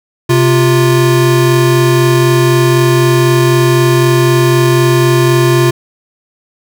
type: tone pair together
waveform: square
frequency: 131.05 / 349.2 Hz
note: C3 / F4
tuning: +3 / 0 cents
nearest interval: octave + perfect fourth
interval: 1697 cents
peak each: -10 dBFS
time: 0.29-5.71 s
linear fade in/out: 10 ms
effects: none